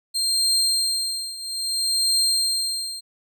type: tone with tremolo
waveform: 30% pulse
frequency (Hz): 4186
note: C8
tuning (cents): 0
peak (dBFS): -14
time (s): 0.14-3.01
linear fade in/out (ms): 20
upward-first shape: triangle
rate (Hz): 0.61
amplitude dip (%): 85
effects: none